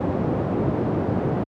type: band-pass noise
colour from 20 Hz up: pink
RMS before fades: -23 dBFS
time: 0-1.44 s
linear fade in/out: 10 ms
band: 120 to 550 Hz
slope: 12 dB/octave
effects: high-pass 60 Hz 12 dB/octave